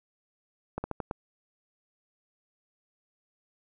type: slowing click train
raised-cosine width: 1 ms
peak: -18 dBFS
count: 5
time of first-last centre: 0.78-1.111 s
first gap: 60 ms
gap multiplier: 1.22
effects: none